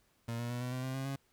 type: tone with pitch steps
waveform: 30% pulse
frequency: 116.54 / 119.26 / 122.05 / 124.9 / 127.82 / 130.81 / 133.87 / 137 Hz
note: A#2 / A#2 / B2 / B2 / C3 / C3 / C3 / C#3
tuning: 0 / +40 / -20 / +20 / -40 / 0 / +40 / -20 cents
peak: -33 dBFS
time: 0.28-1.16 s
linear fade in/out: 5 ms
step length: 110 ms
effects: pink hiss -72 dBFS RMS until 1.32 s